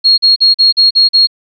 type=tone bursts; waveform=sine; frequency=4287 Hz; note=C8; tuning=41 cents sharp; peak=-4 dBFS; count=7; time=0.04-1.272 s; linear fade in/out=20 ms; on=140 ms; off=42 ms; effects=none